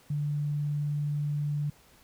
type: tone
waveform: sine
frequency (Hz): 146.83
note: D3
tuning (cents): 0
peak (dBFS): -27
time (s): 0.1-1.7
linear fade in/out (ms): 5
effects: pink hiss -59 dBFS RMS until 2.03 s